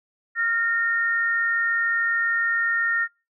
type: tone pair together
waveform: sine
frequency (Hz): 1396.9 / 1836.4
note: F6 / A#6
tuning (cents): 0 / -26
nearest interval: perfect fourth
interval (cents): 474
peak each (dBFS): -26 / -21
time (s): 0.35-3.08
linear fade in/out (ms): 50
effects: noise-tail reverb RT60 0.3 s tail -25 dB re dry